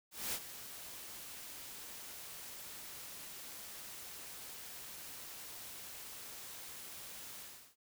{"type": "noise with ADSR envelope", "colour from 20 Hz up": "white", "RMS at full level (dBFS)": -37, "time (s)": [0.11, 7.76], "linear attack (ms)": 220, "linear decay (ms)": 59, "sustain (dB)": -12, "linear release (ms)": 370, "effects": []}